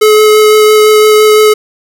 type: tone with vibrato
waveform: square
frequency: 427.8 Hz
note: A4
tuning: 49 cents flat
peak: -3 dBFS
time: 0.01-1.54 s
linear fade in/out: 10 ms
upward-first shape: sine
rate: 5.9 Hz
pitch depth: 9 cents each way
effects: none